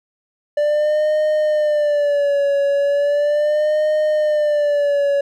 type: tone with vibrato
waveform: triangle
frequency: 587.3 Hz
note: D5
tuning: in tune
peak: -12 dBFS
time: 0.57-5.21 s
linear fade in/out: 5 ms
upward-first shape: sine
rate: 0.37 Hz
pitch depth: 74 cents each way
effects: none